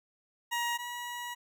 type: tone pair in turn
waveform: 20% pulse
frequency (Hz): 949 / 965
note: A#5 / B5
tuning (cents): +31 / -40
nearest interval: unison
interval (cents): 29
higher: second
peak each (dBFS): -25 / -32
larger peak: first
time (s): 0.51-0.78 / 0.78-1.35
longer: second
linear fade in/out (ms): 20
effects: none